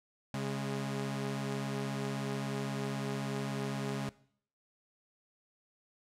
sawtooth tone pair together, 136.4 / 206.5 Hz, C#3 / G#3, -28 / -10 cents, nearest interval perfect fifth, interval 718 cents, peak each -32 / -34 dBFS, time 0.34-4.09 s, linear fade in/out 0 ms, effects noise-tail reverb RT60 0.6 s tail -20 dB re dry + low-pass 10000 Hz 12 dB/octave

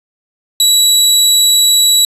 25% pulse tone, 3911 Hz, B7, 18 cents flat, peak -3 dBFS, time 0.6-2.05 s, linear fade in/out 2 ms, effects resampled to 32000 Hz

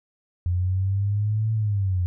sine linear two-way sweep, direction up then down, 87.31 to 111.2 to 87.31 Hz, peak -20 dBFS, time 0.46-2.06 s, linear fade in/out 0 ms, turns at 1.53 s, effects none

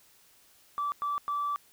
sine tone bursts at uneven times, 1160 Hz, D6, 22 cents flat, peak -27 dBFS, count 3, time 0.78-0.92 / 1.02-1.18 / 1.28-1.56 s, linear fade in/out 0 ms, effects tanh soft clip ceiling -24 dBFS + white hiss -61 dBFS RMS until 1.72 s

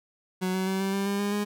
30% pulse tone with pitch steps, 185 / 187.91 / 190.86 / 193.86 / 196.91 / 200 / 203.1 / 206.3 Hz, F#3 / F#3 / G3 / G3 / G3 / G3 / G#3 / G#3, 0 / +27 / -46 / -19 / +8 / +35 / -38 / -11 cents, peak -23 dBFS, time 0.41-1.45 s, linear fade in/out 20 ms, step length 130 ms, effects none

